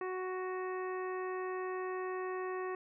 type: harmonic tone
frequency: 370.6 Hz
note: F#4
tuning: 3 cents sharp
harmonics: 1 / 2 / 3 / 4 / 5 / 6 / 7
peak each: -37 / -46 / -43 / -55 / -47 / -60 / -56 dBFS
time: 0.01-2.75 s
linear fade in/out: 2 ms
effects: none